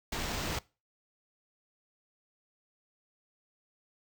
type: noise with sample-and-hold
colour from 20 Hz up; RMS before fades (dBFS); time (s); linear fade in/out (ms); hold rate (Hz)
pink; -35; 0.12-0.59; 5; 11025
effects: noise-tail reverb RT60 0.3 s tail -22 dB re dry